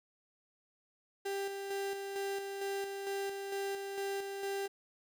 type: tone with tremolo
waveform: 35% pulse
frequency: 395 Hz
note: G4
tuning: 13 cents sharp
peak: -33 dBFS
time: 1.25-4.68 s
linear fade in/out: 10 ms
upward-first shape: square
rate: 2.2 Hz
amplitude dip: 40%
effects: none